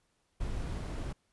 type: noise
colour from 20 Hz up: brown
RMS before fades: -36 dBFS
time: 0.4-1.13 s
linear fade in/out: 10 ms
effects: pink hiss -75 dBFS RMS until 1.32 s + resampled to 24000 Hz